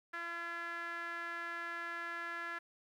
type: tone with band-pass filter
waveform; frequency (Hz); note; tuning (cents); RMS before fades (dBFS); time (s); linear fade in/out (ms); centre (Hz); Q
sawtooth; 340; F4; -46; -42; 0.13-2.59; 10; 1600; 5
effects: 12-bit